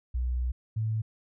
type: tone pair in turn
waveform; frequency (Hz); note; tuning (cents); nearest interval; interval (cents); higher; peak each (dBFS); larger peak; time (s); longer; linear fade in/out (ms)
sine; 61.74 / 110.01; B1 / A2; 0 / 0; minor seventh; 1000; second; -26; neither; 0.14-0.52 / 0.76-1.02; first; 10
effects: none